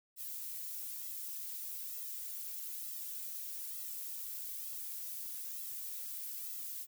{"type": "noise with flanger", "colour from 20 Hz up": "violet", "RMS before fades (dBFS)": -43, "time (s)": [0.16, 6.87], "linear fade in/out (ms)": 50, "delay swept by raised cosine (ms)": [1.5, 3.1], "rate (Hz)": 1.1, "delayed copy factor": 1, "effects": []}